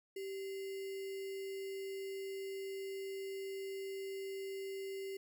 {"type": "tone with sample-and-hold", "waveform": "sine", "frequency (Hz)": 388.8, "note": "G4", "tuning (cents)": -14, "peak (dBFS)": -40, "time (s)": [0.16, 5.17], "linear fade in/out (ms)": 5, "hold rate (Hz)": 2450, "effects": []}